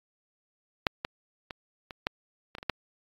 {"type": "clicks", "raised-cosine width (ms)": 0.3, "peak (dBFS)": [-7, -14, -21, -24, -11, -23, -24, -25, -9], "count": 9, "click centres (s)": [0.868, 1.049, 1.508, 1.908, 2.069, 2.551, 2.584, 2.629, 2.697], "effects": ["AAC 32 kbps"]}